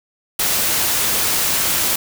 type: noise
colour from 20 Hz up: white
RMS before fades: -18 dBFS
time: 0.39-1.96 s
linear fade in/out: 5 ms
effects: none